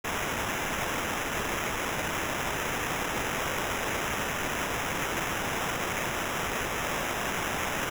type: noise with sample-and-hold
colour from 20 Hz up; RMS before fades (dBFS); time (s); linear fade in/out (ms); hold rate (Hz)
white; -31; 0.04-7.9; 10; 4410
effects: none